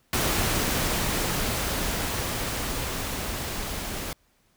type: noise with level ramp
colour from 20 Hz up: pink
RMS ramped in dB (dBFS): -24 to -33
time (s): 0.13-4.13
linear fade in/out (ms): 2
effects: pink hiss -66 dBFS RMS until 4.56 s